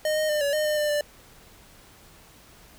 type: tone with pitch steps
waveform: square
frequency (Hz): 615 / 619 / 602 / 568 / 611 / 605 / 597 / 590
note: D#5 / D#5 / D5 / C#5 / D#5 / D#5 / D5 / D5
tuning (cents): -20 / -9 / +43 / +42 / -32 / -49 / +28 / +8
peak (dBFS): -23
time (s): 0.05-1.01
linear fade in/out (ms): 2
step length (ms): 120
effects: pink hiss -52 dBFS RMS until 2.78 s